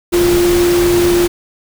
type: tone in noise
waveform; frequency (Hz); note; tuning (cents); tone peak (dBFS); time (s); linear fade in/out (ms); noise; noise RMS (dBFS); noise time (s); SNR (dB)
sine; 349.2; F4; 0; -9; 0.12-1.28; 20; pink; -19; 0.12-1.28; +7
effects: none